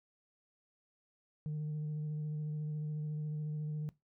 sine tone with vibrato, 151.8 Hz, D#3, 42 cents flat, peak -33 dBFS, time 1.46-3.89 s, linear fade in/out 0 ms, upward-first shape square, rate 14 Hz, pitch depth 12 cents each way, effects noise-tail reverb RT60 0.2 s tail -21 dB re dry + tanh soft clip ceiling -34 dBFS

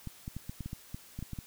clicks, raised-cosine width 5 ms, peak -26 dBFS, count 12, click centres 0.073 / 0.279 / 0.366 / 0.495 / 0.607 / 0.66 / 0.731 / 0.945 / 1.19 / 1.226 / 1.333 / 1.388 s, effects white hiss -55 dBFS RMS until 1.46 s

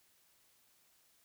silence, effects white hiss -70 dBFS RMS until 1.24 s

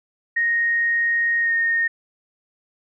sine tone with pitch glide, 1864.7 to 1844.3 Hz, A#6 to A#6, 0 to -19 cents, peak -17 dBFS, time 0.36-1.88 s, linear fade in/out 10 ms, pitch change -19 cents, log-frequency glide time 1.41-1.52 s, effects none

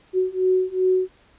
sine beating tone pair, 370 / 372.6 Hz, F#4 / F#4, 0 / +12 cents, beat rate 2.6 Hz, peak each -21 / -20 dBFS, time 0.13-1.09 s, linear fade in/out 50 ms, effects pink hiss -56 dBFS RMS until 1.38 s + resampled to 8000 Hz

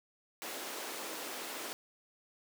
pink high-pass noise, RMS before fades -42 dBFS, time 0.42-1.73 s, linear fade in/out 0 ms, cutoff 290 Hz, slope 24 dB/octave, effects none

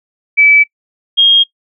sine tone pair in turn, 2301 / 3245 Hz, D7 / G#7, -36 / -41 cents, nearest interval tritone, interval 595 cents, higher second, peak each -4 dBFS, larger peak neither, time 0.37-0.64 / 1.17-1.44 s, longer neither, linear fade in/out 20 ms, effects noise-tail reverb RT60 0.1 s tail -21 dB re dry

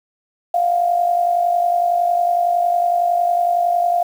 sine tone with amplitude modulation, 699 Hz, F5, 1 cent sharp, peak -11 dBFS, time 0.54-4.03 s, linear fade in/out 5 ms, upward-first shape sine, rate 50.9 Hz, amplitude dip 60%, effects 7-bit

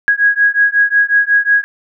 sine beating tone pair, 1650 / 1655.5 Hz, G#6 / G#6, -12 / -6 cents, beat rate 5.5 Hz, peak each -12 dBFS, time 0.08-1.64 s, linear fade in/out 0 ms, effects none

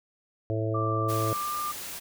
harmonic tone, 110 Hz, A2, in tune, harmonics 1 / 3 / 4 / 5 / 6, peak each -28 / -33 / -34 / -35 / -36 dBFS, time 0.5-1.33 s, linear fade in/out 0 ms
sine tone with pitch glide, 1174.7 to 1195.9 Hz, D6 to D6, 0 to +31 cents, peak -29 dBFS, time 0.74-1.72 s, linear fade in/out 10 ms, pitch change +31 cents, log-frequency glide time 1.2-1.57 s
white noise, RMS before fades -38 dBFS, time 1.08-2 s, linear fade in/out 20 ms
effects none

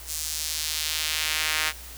sawtooth tone with high-pass filter sweep, 155.56 Hz, D#3, in tune, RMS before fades -28 dBFS, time 0.06-1.73 s, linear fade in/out 50 ms, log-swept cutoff 7000 to 1800 Hz, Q 1.1, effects added 60 Hz sine -43 dBFS peak until 1.97 s + white hiss -43 dBFS RMS until 1.97 s

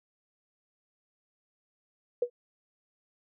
sine tone with exponential decay, 485.5 Hz, B4, 30 cents flat, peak -20 dBFS, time 2.22-2.3 s, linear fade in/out 5 ms, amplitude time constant 17 ms, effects none

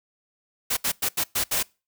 white noise bursts at uneven times, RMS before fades -24 dBFS, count 6, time 0.7-0.77 / 0.84-0.92 / 1.02-1.09 / 1.17-1.24 / 1.35-1.44 / 1.51-1.63 s, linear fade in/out 10 ms, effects noise-tail reverb RT60 0.3 s tail -25 dB re dry

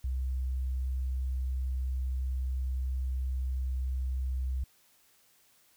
sine tone, 64.5 Hz, C2, 24 cents flat, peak -29 dBFS, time 0.04-4.64 s, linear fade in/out 5 ms, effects white hiss -65 dBFS RMS until 5.76 s

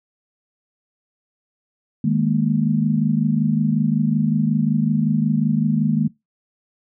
sine chord, D# suspended fourth, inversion none, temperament equal, 155.56 / 207.7 / 233.1 Hz, D#3 / G#3 / A#3, 0 / 0 / 0 cents, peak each -20 dBFS, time 2.04-6.08 s, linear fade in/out 5 ms, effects noise-tail reverb RT60 0.2 s tail -22 dB re dry

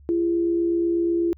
sine tone pair together, 339.8 / 408 Hz, F4 / G#4, -47 / -31 cents, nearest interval minor third, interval 316 cents, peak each -19 / -31 dBFS, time 0.09-1.33 s, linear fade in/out 0 ms, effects added 71 Hz sine -46 dBFS peak until 1.37 s

